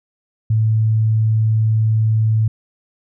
sine tone, 110 Hz, A2, in tune, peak -12 dBFS, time 0.5-2.48 s, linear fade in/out 5 ms, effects none

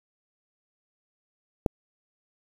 click, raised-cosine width 2 ms, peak -8 dBFS, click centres 1.662 s, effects 7-bit

